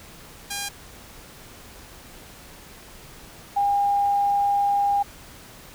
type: tone pair in turn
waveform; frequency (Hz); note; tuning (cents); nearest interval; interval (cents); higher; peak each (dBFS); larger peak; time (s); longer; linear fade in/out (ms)
5% pulse / sine; 807 / 807; G#5 / G#5; -50 / -50; unison; 0; neither; -16 / -18; first; 0.5-0.69 / 3.56-5.03; second; 10
effects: pink hiss -45 dBFS RMS until 5.74 s